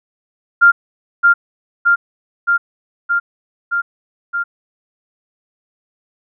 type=tone with echo; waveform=sine; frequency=1396.9 Hz; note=F6; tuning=in tune; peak=-4 dBFS; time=0.61-0.72 s; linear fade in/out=20 ms; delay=620 ms; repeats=6; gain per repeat=-2 dB; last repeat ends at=4.44 s; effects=none